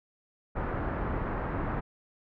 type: low-pass noise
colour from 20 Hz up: pink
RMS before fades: -32 dBFS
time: 0.55-1.81 s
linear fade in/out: 20 ms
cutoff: 1600 Hz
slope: 24 dB/octave
effects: none